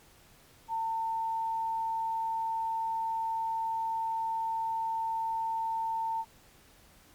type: tone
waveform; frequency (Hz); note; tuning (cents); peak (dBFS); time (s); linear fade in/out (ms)
sine; 900; A5; +39; -29; 0.68-6.25; 50
effects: pink hiss -59 dBFS RMS until 7.14 s + MP3 96 kbps